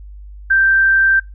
sine tone, 1568 Hz, G6, in tune, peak -9 dBFS, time 0.5-1.2 s, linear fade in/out 10 ms, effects noise-tail reverb RT60 0.2 s tail -21 dB re dry + added 50 Hz sine -32 dBFS peak until 1.34 s

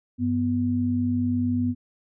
sine tone pair together, 97.98 / 246.9 Hz, G2 / B3, 0 / 0 cents, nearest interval octave + major third, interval 1600 cents, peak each -27 / -22 dBFS, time 0.18-1.75 s, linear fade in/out 50 ms, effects none

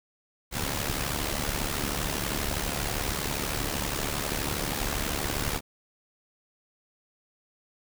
pink noise with amplitude modulation, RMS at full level -27 dBFS, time 0.51-5.61 s, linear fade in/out 50 ms, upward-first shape sine, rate 72.5 Hz, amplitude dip 70%, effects none

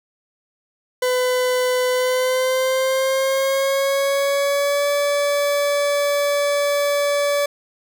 40% pulse tone with pitch glide, 503 to 574.5 Hz, B4 to D5, +32 to -38 cents, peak -16 dBFS, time 1.02-7.46 s, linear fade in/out 5 ms, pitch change +230 cents, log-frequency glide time 1.9-4.88 s, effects none

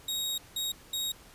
sawtooth tone bursts at uneven times, 3774 Hz, A#7, 21 cents sharp, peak -27 dBFS, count 3, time 0.08-0.38 / 0.56-0.72 / 0.93-1.12 s, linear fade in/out 5 ms, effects pink hiss -54 dBFS RMS until 1.34 s + resampled to 32000 Hz

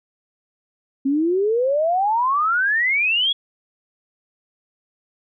sine exponential sweep, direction up, 264.3 to 3400 Hz, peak -16 dBFS, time 1.05-3.33 s, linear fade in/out 10 ms, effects none

